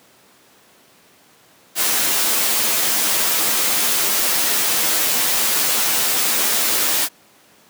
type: noise with comb filter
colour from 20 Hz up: white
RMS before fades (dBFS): -18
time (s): 1.75-7.09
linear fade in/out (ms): 50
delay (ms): 11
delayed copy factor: -0.65
effects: pink hiss -51 dBFS RMS until 7.69 s + high-pass 200 Hz 12 dB/octave